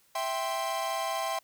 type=chord; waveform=45% pulse; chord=C major; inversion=first; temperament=equal with one note detuned; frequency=659.3 / 784 / 1049.5 Hz; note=E5 / G5 / C6; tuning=0 / 0 / +5 cents; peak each=-34 dBFS; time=0.15-1.39 s; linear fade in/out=5 ms; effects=white hiss -65 dBFS RMS until 1.43 s